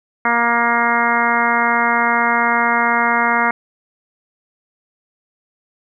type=harmonic tone; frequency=235.6 Hz; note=A#3; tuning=19 cents sharp; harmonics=1 / 2 / 3 / 4 / 5 / 6 / 7 / 8 / 9; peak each=-24 / -27 / -22 / -19 / -21 / -20 / -24 / -23 / -22 dBFS; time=0.25-3.51 s; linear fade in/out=2 ms; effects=none

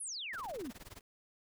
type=exponential sweep; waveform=sine; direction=down; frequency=11175 to 220 Hz; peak=-39 dBFS; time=0-0.71 s; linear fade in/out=10 ms
type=noise with tremolo; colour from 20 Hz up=pink; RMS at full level=-49 dBFS; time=0.33-1.01 s; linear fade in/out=2 ms; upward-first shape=sine; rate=19 Hz; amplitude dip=95%
effects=none

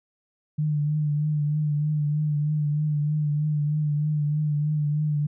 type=tone with vibrato; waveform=sine; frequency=149.8 Hz; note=D3; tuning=35 cents sharp; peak=-21 dBFS; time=0.58-5.27 s; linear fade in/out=10 ms; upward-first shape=triangle; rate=3.2 Hz; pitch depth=41 cents each way; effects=none

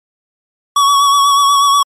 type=tone with vibrato; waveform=square; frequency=1125 Hz; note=C#6; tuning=25 cents sharp; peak=-8 dBFS; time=0.76-1.83 s; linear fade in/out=5 ms; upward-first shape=triangle; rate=8.2 Hz; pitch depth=37 cents each way; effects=low-pass 11000 Hz 12 dB/octave + MP3 64 kbps

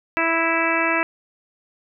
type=harmonic tone; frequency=329.6 Hz; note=E4; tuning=in tune; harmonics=1 / 2 / 3 / 4 / 5 / 6 / 7 / 8; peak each=-26 / -26 / -26 / -26 / -26 / -26 / -26 / -26 dBFS; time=0.17-1.03 s; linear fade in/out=0 ms; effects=none

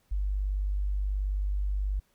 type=tone; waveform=sine; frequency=49.33 Hz; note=G1; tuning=12 cents sharp; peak=-26 dBFS; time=0.11-2 s; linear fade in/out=10 ms; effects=pink hiss -70 dBFS RMS until 2.14 s

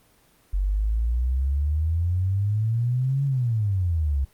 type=exponential two-way sweep; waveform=sine; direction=up then down; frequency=46.25 to 141 to 65.8 Hz; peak=-20 dBFS; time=0.53-4.25 s; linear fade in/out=10 ms; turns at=3.25 s; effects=pink hiss -59 dBFS RMS until 4.33 s + Opus 24 kbps

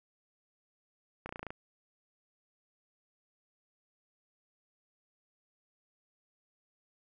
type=slowing click train; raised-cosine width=0.5 ms; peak=-25 dBFS; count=8; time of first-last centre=1.26-1.505 s; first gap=32 ms; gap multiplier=1.03; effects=none

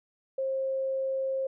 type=tone; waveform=sine; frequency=533 Hz; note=C5; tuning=32 cents sharp; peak=-27 dBFS; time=0.38-1.47 s; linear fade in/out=5 ms; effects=none

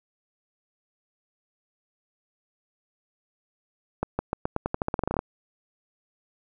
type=accelerating click train; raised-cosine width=1 ms; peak=-11 dBFS; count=17; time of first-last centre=4.03-5.191 s; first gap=160 ms; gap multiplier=0.88; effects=none

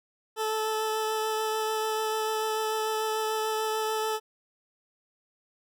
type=tone with vibrato; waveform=20% pulse; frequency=436.3 Hz; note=A4; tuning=15 cents flat; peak=-22 dBFS; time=0.36-4.2 s; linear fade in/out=50 ms; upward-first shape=triangle; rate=6.8 Hz; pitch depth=13 cents each way; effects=none

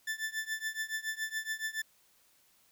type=tone with tremolo; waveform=40% pulse; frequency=1760 Hz; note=A6; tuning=in tune; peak=-30 dBFS; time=0.07-1.82 s; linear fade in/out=5 ms; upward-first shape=triangle; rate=7.1 Hz; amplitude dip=95%; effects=white hiss -67 dBFS RMS until 2.71 s

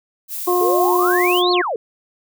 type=noise; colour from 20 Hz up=violet; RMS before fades=-27 dBFS; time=0.28-1.43 s; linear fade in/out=50 ms
type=harmonic tone; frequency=357.2 Hz; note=F4; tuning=39 cents sharp; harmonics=1 / 2 / 3; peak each=-16 / -22 / -20 dBFS; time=0.47-1.62 s; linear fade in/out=10 ms
type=exponential two-way sweep; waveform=sine; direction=up then down; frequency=410.5 to 4435 to 410.5 Hz; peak=-19 dBFS; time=0.61-1.76 s; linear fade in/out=2 ms; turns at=1.52 s
effects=none

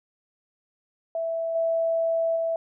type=tone with level steps; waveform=sine; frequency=659.3 Hz; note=E5; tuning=in tune; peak=-25 / -21 / -23 dBFS; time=1.15-2.56 s; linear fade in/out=2 ms; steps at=1.55 / 2.36 s; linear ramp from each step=5 ms; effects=none

